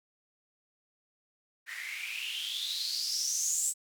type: noise with band-pass filter sweep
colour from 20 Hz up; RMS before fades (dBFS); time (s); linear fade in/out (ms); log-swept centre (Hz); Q
blue; -34; 1.66-3.74; 50; 1800 to 8000; 8.7
effects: none